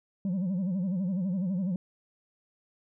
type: tone with vibrato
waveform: sine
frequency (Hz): 185.8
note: F#3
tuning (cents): +7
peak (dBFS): -24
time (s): 0.25-1.76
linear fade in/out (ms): 2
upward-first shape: sine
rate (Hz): 12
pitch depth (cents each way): 130
effects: tanh soft clip ceiling -26 dBFS